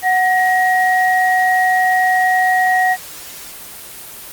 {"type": "tone pair together", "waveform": "sine", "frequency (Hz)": [740, 1894.5], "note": ["F#5", "A#6"], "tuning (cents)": [0, 27], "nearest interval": "octave + major third", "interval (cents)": 1627, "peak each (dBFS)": [-13, -15], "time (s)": [0.02, 2.97], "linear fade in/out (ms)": 50, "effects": ["white hiss -33 dBFS RMS until 4.32 s", "Opus 24 kbps"]}